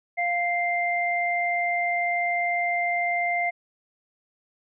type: tone pair together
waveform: sine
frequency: 698.5 / 2093 Hz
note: F5 / C7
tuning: 0 / 0 cents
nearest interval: octave + perfect fifth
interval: 1900 cents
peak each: -25 dBFS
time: 0.17-3.51 s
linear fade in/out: 20 ms
effects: none